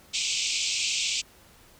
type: band-pass noise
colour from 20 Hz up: pink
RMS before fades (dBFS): -28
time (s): 0.13-1.22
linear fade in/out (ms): 20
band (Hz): 2300 to 8000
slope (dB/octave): 96
effects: pink hiss -55 dBFS RMS until 1.79 s